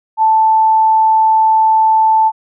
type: tone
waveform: sine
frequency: 880 Hz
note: A5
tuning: in tune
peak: -7 dBFS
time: 0.17-2.32 s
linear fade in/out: 50 ms
effects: none